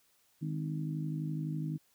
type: harmonic tone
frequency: 51.91 Hz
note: G#1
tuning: in tune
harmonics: 3 / 4 / 5 / 6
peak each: -34 / -46 / -42 / -43 dBFS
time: 0.41-1.78 s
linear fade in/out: 20 ms
effects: white hiss -70 dBFS RMS until 1.94 s